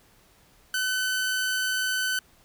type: tone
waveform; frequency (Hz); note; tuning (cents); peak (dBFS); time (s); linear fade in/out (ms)
sawtooth; 1514; F#6; +39; -21; 0.74-2.19; 2
effects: pink hiss -59 dBFS RMS until 2.44 s